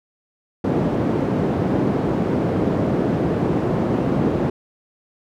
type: band-pass noise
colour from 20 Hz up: white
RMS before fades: -20 dBFS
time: 0.64-4.5 s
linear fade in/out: 5 ms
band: 120 to 340 Hz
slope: 12 dB/octave
effects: none